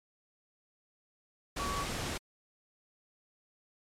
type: tone in noise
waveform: sine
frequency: 1132 Hz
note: C#6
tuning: 36 cents sharp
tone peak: -35 dBFS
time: 1.59-1.84 s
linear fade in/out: 10 ms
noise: pink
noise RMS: -36 dBFS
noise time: 1.56-2.18 s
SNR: -2 dB
effects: low-pass 9000 Hz 12 dB/octave + MP3 96 kbps